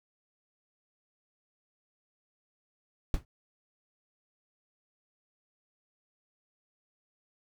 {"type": "noise with exponential decay", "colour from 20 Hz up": "brown", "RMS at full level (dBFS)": -25, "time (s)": [3.14, 3.25], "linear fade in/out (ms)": 1, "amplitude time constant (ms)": 22, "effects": []}